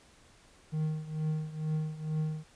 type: tone with tremolo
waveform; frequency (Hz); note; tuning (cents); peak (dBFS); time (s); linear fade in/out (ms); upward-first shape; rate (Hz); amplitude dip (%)
triangle; 155.56; D#3; 0; -25; 0.72-2.44; 20; triangle; 2.2; 85
effects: pink hiss -60 dBFS RMS until 2.55 s + resampled to 22050 Hz